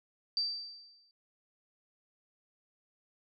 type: tone with exponential decay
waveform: sine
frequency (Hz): 4659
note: D8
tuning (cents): -15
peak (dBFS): -27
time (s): 0.37-1.11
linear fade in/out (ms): 1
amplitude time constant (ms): 160
effects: none